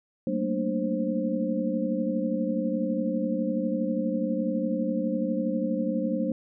sine tone cluster, 191.3 / 224 / 236.1 / 297.3 / 528 Hz, G3 / A3 / A#3 / D4 / C5, -42 / +31 / +22 / +21 / +16 cents, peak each -31 dBFS, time 0.27-6.32 s, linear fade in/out 2 ms, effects none

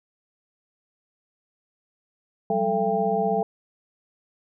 sine tone cluster, 182 / 197.7 / 440.9 / 678 / 793 Hz, F#3 / G3 / A4 / E5 / G5, -28 / +15 / +4 / +49 / +20 cents, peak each -32 / -29 / -25 / -26 / -26 dBFS, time 2.5-3.43 s, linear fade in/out 2 ms, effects none

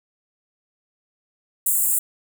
pink high-pass noise, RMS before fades -20 dBFS, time 1.66-1.99 s, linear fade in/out 5 ms, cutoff 7400 Hz, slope 96 dB/octave, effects none

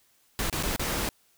pink noise with dropouts, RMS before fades -29 dBFS, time 0.39-1.09 s, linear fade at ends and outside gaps 0 ms, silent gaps 0.498-0.527 / 0.627-0.634 / 0.762-0.795 s, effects white hiss -65 dBFS RMS until 1.37 s

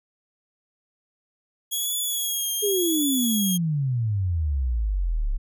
5% pulse tone with vibrato, 3322 Hz, G#7, in tune, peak -17 dBFS, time 1.71-3.58 s, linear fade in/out 20 ms, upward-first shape triangle, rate 0.91 Hz, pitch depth 66 cents each way
sine exponential sweep, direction down, 427.1 to 32.24 Hz, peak -21 dBFS, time 2.62-5.38 s, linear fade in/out 20 ms
effects none

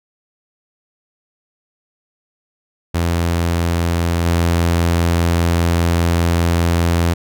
sawtooth tone with level steps, 85 Hz, F2, 46 cents flat, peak -11 / -9 dBFS, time 2.94-7.14 s, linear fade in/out 10 ms, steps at 4.26 s, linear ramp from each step 2 ms, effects none

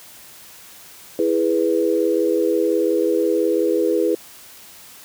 sine chord, E major, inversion none, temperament equal, 329.6 / 415.3 / 493.9 Hz, E4 / G#4 / B4, 0 / 0 / 0 cents, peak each -20 dBFS, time 1.19-4.15 s, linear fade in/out 2 ms, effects white hiss -43 dBFS RMS until 5.04 s + high-pass 60 Hz 12 dB/octave

